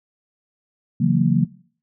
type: chord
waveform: sine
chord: F# dominant seventh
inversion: second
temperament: just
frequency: 138.75 / 166.5 / 185 / 231.2 Hz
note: C#3 / E3 / F#3 / A#3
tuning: +2 / +18 / 0 / -14 cents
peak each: -20 dBFS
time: 1-1.45 s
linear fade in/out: 10 ms
effects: noise-tail reverb RT60 0.5 s tail -20 dB re dry